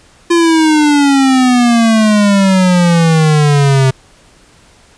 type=exponential sweep; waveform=square; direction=down; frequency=345.5 to 130.81 Hz; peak=-7 dBFS; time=0.3-3.91 s; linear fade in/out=10 ms; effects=pink hiss -45 dBFS RMS until 4.97 s + resampled to 22050 Hz